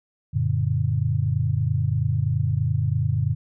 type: chord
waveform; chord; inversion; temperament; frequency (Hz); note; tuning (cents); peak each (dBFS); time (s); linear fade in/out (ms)
sine; Gb augmented; none; just; 92.5 / 115.62 / 144.53; Gb2 / Bb2 / D3; 0 / -14 / -27; -25 / -23 / -24; 0.33-3.35; 20
effects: none